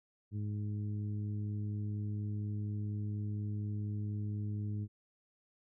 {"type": "harmonic tone", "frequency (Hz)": 104.2, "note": "G#2", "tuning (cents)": 6, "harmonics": [1, 2, 3, 4], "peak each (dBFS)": [-35, -43, -49, -58], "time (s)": [0.31, 4.88], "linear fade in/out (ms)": 50, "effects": []}